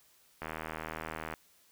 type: click train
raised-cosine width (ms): 0.5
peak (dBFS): -23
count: 74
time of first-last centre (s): 0.42-1.338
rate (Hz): 79.5
effects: white hiss -65 dBFS RMS until 1.71 s